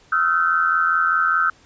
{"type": "tone cluster", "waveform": "sine", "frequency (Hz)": [1282, 1367, 1535], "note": ["E6", "F6", "G6"], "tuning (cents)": [-49, -37, -37], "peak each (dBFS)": -20, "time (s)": [0.12, 1.5], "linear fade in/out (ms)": 5, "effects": ["pink hiss -53 dBFS RMS until 1.65 s", "resampled to 16000 Hz"]}